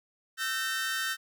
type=tone cluster; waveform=sawtooth; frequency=1327 / 1541 / 1829 Hz; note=E6 / G6 / A#6; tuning=+11 / -30 / -33 cents; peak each=-34 / -29 / -30 dBFS; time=0.37-1.17 s; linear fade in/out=50 ms; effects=none